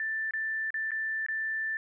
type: tone with dropouts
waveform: sine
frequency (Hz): 1769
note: A6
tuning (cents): +9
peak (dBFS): -29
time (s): 0-1.77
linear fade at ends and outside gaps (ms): 1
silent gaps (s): 0.309-0.336 / 0.705-0.742 / 0.908-0.917 / 1.264-1.285
effects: none